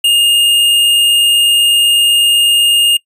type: tone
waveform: square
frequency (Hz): 2832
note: F7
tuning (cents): +23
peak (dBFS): -8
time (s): 0.04-2.97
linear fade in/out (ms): 5
effects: noise-tail reverb RT60 0.1 s tail -22 dB re dry + resampled to 32000 Hz